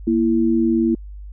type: tone pair together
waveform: sine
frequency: 233.1 / 331.9 Hz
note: A#3 / E4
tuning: 0 / +12 cents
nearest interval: tritone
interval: 612 cents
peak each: -17 dBFS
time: 0.07-0.95 s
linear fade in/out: 5 ms
effects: added 50 Hz sine -32 dBFS peak until 1.32 s